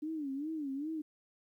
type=tone with vibrato; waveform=sine; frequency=293.7 Hz; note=D4; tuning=in tune; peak=-35 dBFS; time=0.02-1.02 s; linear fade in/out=10 ms; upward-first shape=sine; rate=2.5 Hz; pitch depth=160 cents each way; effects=12-bit